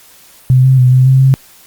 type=tone with pitch steps; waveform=sine; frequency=128.5 / 131.7 / 126.3 / 128.9 / 132.1 / 133.3 Hz; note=C3 / C3 / B2 / C3 / C3 / C3; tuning=-31 / +12 / +39 / -26 / +17 / +33 cents; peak=-4 dBFS; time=0.5-1.34 s; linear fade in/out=0 ms; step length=140 ms; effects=white hiss -42 dBFS RMS until 1.66 s + Opus 48 kbps